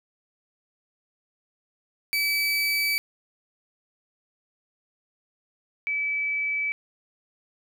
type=tone pair in turn; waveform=30% pulse / sine; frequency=2300 / 2300 Hz; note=D7 / D7; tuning=-37 / -37 cents; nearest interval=unison; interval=0 cents; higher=neither; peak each=-20 / -24 dBFS; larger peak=first; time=2.13-2.98 / 5.87-6.72 s; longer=neither; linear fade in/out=0 ms; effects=none